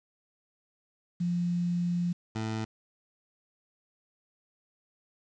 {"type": "tone pair in turn", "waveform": ["sine", "20% pulse"], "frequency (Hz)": [174.61, 110.38], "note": ["F3", "A2"], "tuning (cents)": [0, 6], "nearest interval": "minor sixth", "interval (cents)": 794, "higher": "first", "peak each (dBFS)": -26, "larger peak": "neither", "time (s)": [[1.2, 2.13], [2.35, 2.65]], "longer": "first", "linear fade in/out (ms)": 10, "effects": ["resampled to 16000 Hz", "9-bit"]}